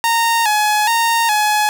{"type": "tone with vibrato", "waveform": "sawtooth", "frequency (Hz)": 883, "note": "A5", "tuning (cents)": 6, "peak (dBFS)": -9, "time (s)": [0.04, 1.69], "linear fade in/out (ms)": 0, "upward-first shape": "square", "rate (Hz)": 1.2, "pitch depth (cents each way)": 77, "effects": []}